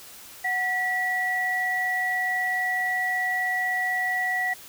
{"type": "tone pair together", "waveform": "sine", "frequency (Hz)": [740, 1943.9], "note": ["F#5", "B6"], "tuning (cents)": [0, -28], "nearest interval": "octave + perfect fourth", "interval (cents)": 1672, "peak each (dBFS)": [-29, -24], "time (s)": [0.44, 4.54], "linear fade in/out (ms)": 10, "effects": ["white hiss -45 dBFS RMS until 4.68 s"]}